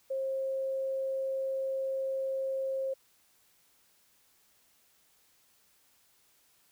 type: tone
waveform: sine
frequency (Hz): 534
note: C5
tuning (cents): +35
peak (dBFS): -30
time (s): 0.1-2.94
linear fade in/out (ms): 10
effects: white hiss -67 dBFS RMS until 6.71 s